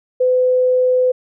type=tone; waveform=sine; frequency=506 Hz; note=B4; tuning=42 cents sharp; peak=-11 dBFS; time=0.2-1.12 s; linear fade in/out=10 ms; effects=none